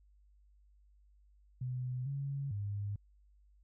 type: tone with pitch steps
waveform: sine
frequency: 126.3 / 139.2 / 101.7 Hz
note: B2 / C#3 / G#2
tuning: +39 / +8 / -36 cents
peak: -35 dBFS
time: 1.61-2.96 s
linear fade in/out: 5 ms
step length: 450 ms
effects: added 50 Hz sine -62 dBFS peak until 3.63 s